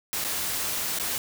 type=noise with dropouts; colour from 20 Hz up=white; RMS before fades=-29 dBFS; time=0.13-1.18 s; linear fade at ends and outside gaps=0 ms; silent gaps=0.241-0.247 / 0.987-0.998 s; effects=none